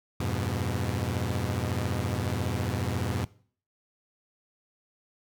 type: chord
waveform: sawtooth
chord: F diminished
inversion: none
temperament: equal with one note detuned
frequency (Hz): 87.31 / 101.81 / 123.47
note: F2 / Ab2 / Cb3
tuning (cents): 0 / -34 / 0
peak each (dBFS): -28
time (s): 0.2-3.25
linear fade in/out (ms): 5
effects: noise-tail reverb RT60 0.5 s tail -21 dB re dry